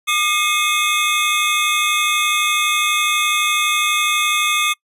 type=tone cluster; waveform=square; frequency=1209 / 2150 / 2541 / 3353 / 3555 Hz; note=D6 / C7 / D#7 / G#7 / A7; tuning=+50 / +47 / +36 / +16 / +17 cents; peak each=-21 / -22 / -22 / -27 / -23 dBFS; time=0.07-4.74 s; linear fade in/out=20 ms; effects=noise-tail reverb RT60 0.1 s tail -24 dB re dry + resampled to 32000 Hz